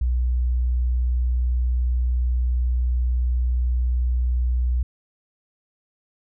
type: tone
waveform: sine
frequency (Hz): 61.4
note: B1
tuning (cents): -9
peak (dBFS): -18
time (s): 0.01-4.83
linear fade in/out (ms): 5
effects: none